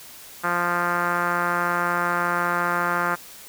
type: tone with low-pass filter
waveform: 5% pulse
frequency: 174.61 Hz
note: F3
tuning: in tune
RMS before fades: -23 dBFS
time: 0.43-3.16 s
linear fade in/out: 20 ms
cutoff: 1400 Hz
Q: 2.8
effects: white hiss -43 dBFS RMS until 3.48 s